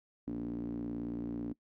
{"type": "tone with band-pass filter", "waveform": "sawtooth", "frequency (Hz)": 58.27, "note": "A#1", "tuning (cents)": 0, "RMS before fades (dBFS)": -38, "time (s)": [0.27, 1.53], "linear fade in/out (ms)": 5, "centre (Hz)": 270, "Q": 9.1, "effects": ["noise-tail reverb RT60 0.1 s tail -21 dB re dry"]}